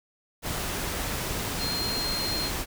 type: tone in noise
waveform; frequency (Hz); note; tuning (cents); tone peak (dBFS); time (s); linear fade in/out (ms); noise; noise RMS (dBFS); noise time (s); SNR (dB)
sine; 4200; C8; +6; -29; 1.58-2.51; 50; pink; -31; 0.42-2.66; -1
effects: none